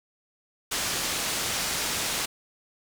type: low-pass noise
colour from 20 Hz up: white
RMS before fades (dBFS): -29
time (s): 0.71-2.26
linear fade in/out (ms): 10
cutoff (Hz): 7800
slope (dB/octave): 12
effects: none